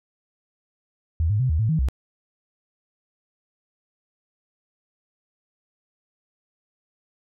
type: tone with pitch steps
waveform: sine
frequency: 81 / 104.7 / 128.8 / 77.7 / 110.8 / 158.7 / 65 Hz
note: E2 / G#2 / C3 / D#2 / A2 / D#3 / C2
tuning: -30 / +15 / -27 / -2 / +13 / +35 / -11 cents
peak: -18 dBFS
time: 1.2-1.886 s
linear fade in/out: 0 ms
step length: 98 ms
effects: none